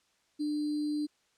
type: tone with sample-and-hold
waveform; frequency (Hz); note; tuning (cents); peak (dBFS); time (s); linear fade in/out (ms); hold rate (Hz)
sine; 298.2; D4; +27; -29; 0.39-1.07; 20; 4410
effects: white hiss -71 dBFS RMS until 1.37 s + low-pass 7000 Hz 12 dB/octave